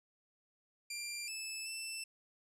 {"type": "tone with pitch steps", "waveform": "15% pulse", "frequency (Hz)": [2378, 2621, 2661], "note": ["D7", "E7", "E7"], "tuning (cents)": [21, -11, 16], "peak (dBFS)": -33, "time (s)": [0.9, 2.04], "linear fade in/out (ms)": 5, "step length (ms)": 380, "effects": ["low-pass 12000 Hz 12 dB/octave"]}